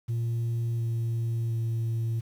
sine tone with pitch steps, 116.4 / 115.26 / 114.14 Hz, A#2 / A#2 / A#2, -2 / -19 / -36 cents, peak -23 dBFS, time 0.08-2.21 s, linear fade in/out 20 ms, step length 710 ms, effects tanh soft clip ceiling -25 dBFS + 9-bit

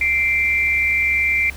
sine tone pair together, 2090 / 2349 Hz, C7 / D7, -2 / 0 cents, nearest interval major second, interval 202 cents, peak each -18 dBFS, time 0.01-1.5 s, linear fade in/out 2 ms, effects added 69 Hz sine -33 dBFS peak until 1.56 s + pink hiss -40 dBFS RMS until 1.56 s

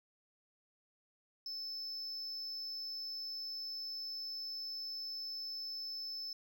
triangle tone, 5260 Hz, E8, 5 cents flat, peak -39 dBFS, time 1.46-6.33 s, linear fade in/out 2 ms, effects 13-bit

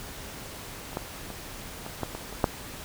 clicks, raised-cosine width 1 ms, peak -26 / -15 / -25 / -23 / -14 / -20 / -25 / -6 dBFS, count 8, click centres 0.931 / 0.971 / 1.303 / 1.864 / 2.033 / 2.15 / 2.326 / 2.442 s, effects pink hiss -41 dBFS RMS until 2.84 s

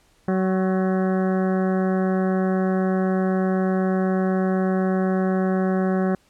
harmonic tone with a mistuned harmonic, 188 Hz, F#3, 28 cents sharp, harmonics 1 / 2 / 3 / 4 / 6 / 7 / 8 / 9 / 10, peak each -20 / -25 / -29 / -31 / -37 / -39 / -39 / -40 / -45 dBFS, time 0.28-6.15 s, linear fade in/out 2 ms, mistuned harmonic 6, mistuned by -37 cents, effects pink hiss -60 dBFS RMS until 6.29 s + low-pass 11000 Hz 12 dB/octave

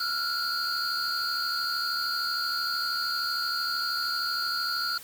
triangle tone cluster, 1362 / 1435 / 4247 / 4637 Hz, F6 / F6 / C8 / D8, -44 / +47 / +25 / -23 cents, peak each -31 dBFS, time 0-4.98 s, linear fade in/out 5 ms, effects tanh soft clip ceiling -15 dBFS + white hiss -46 dBFS RMS until 5.03 s

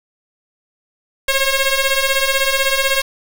10% pulse ring-modulated tone, 541 Hz, C#5, 42 cents flat, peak -3 dBFS, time 1.28-3.02 s, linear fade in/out 5 ms, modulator 1090 Hz, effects none

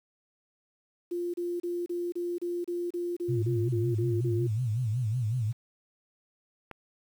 sine tone bursts, 349.2 Hz, F4, in tune, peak -29 dBFS, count 13, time 1.11-4.472 s, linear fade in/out 10 ms, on 230 ms, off 31 ms
sine tone with vibrato, 116.3 Hz, A#2, 4 cents flat, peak -26 dBFS, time 3.28-5.53 s, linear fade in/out 20 ms, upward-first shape sine, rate 5.4 Hz, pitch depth 180 cents each way
click, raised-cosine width 0.5 ms, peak -26 dBFS, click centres 6.713 s
effects 9-bit

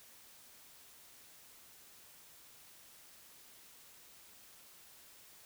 silence, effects white hiss -59 dBFS RMS until 5.45 s

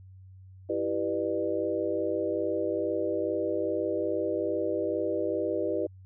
sine chord, E minor seventh, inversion none, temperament equal with one note detuned, 329.6 / 392 / 493.9 / 599.3 Hz, E4 / G4 / B4 / D5, 0 / 0 / 0 / +35 cents, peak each -32 dBFS, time 0.69-5.87 s, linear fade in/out 10 ms, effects added 94 Hz sine -47 dBFS peak until 6.05 s

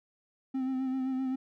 triangle tone with vibrato, 261.6 Hz, C4, in tune, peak -27 dBFS, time 0.54-1.36 s, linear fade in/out 10 ms, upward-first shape sine, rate 7.7 Hz, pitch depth 30 cents each way, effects none

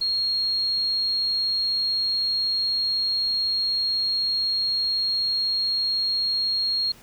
sine tone, 4266 Hz, C8, 33 cents sharp, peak -21 dBFS, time 0.01-6.92 s, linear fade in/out 5 ms, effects pink hiss -50 dBFS RMS until 7.02 s

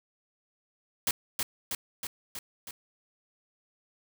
white noise with echo, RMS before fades -27 dBFS, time 1.07-1.11 s, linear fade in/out 2 ms, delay 320 ms, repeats 5, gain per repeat -3 dB, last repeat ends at 2.71 s, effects none

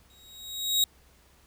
sawtooth tone with exponential growth, 3800 Hz, A#7, 33 cents sharp, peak -16 dBFS, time 0.1-0.84 s, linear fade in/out 2 ms, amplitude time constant 160 ms, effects added 66 Hz sine -61 dBFS peak until 1.46 s + pink hiss -61 dBFS RMS until 1.46 s

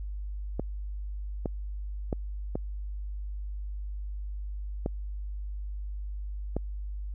clicks, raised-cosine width 2 ms, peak -16 dBFS, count 6, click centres 0.596 / 1.458 / 2.128 / 2.555 / 4.861 / 6.566 s, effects added 50 Hz sine -33 dBFS peak until 7.14 s

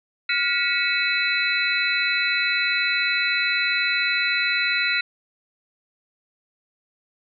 sine tone cluster, 1420 / 1943 / 2230 / 2589 / 3996 Hz, F6 / B6 / C#7 / E7 / B7, +28 / -29 / +10 / -32 / +20 cents, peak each -26 dBFS, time 0.29-5.01 s, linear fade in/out 5 ms, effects none

